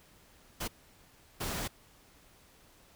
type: noise bursts at uneven times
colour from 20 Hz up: pink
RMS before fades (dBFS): -36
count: 2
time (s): 0.6-0.68 / 1.4-1.68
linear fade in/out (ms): 10
effects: pink hiss -61 dBFS RMS until 2.95 s